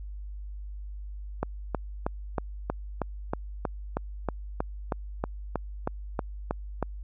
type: click train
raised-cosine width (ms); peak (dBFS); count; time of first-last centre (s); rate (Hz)
1; -13; 18; 1.43-6.827; 3.15
effects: added 50 Hz sine -36 dBFS peak until 7.03 s